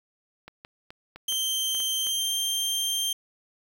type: clicks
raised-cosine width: 0.3 ms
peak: -26 dBFS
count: 8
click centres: 0.48 / 0.649 / 0.905 / 1.16 / 1.324 / 1.749 / 1.803 / 2.069 s
type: tone with pitch glide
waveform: sawtooth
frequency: 3136 to 3167 Hz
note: G7 to G7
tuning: 0 to +17 cents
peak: -22 dBFS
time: 1.28-3.13 s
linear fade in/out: 5 ms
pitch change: +17 cents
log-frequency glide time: 2-2.33 s
effects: 8-bit